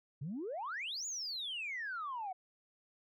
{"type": "exponential two-way sweep", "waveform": "sine", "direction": "up then down", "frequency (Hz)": [127.1, 7040, 722], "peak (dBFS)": -37, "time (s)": [0.21, 2.33], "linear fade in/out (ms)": 10, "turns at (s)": 1.06, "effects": ["tanh soft clip ceiling -34 dBFS"]}